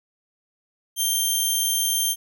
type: tone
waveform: 10% pulse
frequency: 3163 Hz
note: G7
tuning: 15 cents sharp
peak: -12 dBFS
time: 0.96-2.16 s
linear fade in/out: 50 ms
effects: none